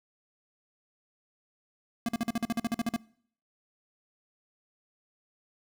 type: tone bursts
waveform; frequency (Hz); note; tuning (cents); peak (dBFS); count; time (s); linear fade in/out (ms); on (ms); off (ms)
square; 232.4; A#3; -5; -27; 13; 2.06-2.963; 2; 27; 46
effects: noise-tail reverb RT60 0.6 s tail -23 dB re dry